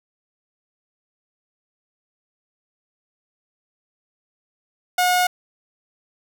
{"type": "tone", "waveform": "sawtooth", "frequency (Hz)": 723, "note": "F#5", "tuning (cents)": -40, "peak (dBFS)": -12, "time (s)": [4.98, 5.27], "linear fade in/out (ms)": 5, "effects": ["8-bit"]}